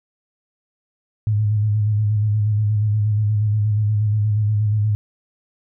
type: tone with vibrato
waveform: sine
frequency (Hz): 105.8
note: G#2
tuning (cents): +33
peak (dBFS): -15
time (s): 1.27-4.95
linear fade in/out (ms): 0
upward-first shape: square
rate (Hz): 8.4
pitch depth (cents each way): 34
effects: none